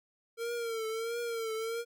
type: tone with vibrato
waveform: square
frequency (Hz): 457.2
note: A#4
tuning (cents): -34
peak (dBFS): -34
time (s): 0.37-1.85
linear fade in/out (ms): 50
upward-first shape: triangle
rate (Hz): 1.5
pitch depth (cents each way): 74
effects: none